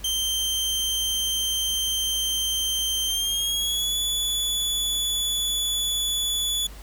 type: tone with pitch glide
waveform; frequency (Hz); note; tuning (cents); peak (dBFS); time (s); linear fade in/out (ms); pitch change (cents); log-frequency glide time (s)
sawtooth; 3136 to 3440; G7 to A7; 0 to -40; -20; 0.04-6.67; 5; +160; 3.05-3.99
effects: added 50 Hz sine -39 dBFS peak until 6.82 s + pink hiss -47 dBFS RMS until 6.82 s